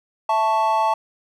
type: chord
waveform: triangle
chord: A major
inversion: second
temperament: equal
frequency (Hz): 659.3 / 880 / 1108.7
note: E5 / A5 / C#6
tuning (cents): 0 / 0 / 0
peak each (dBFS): -22 / -16 / -22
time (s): 0.29-0.94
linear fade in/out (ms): 5
effects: none